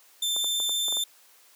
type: tone with vibrato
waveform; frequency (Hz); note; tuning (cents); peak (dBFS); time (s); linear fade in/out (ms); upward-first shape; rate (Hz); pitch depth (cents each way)
sawtooth; 3560; A7; +20; -22; 0.22-1.04; 5; sine; 15; 8
type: clicks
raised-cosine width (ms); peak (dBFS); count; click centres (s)
1; -24; 7; 0.364 / 0.444 / 0.601 / 0.694 / 0.883 / 0.925 / 0.97
effects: white hiss -57 dBFS RMS until 1.55 s + high-pass 400 Hz 12 dB/octave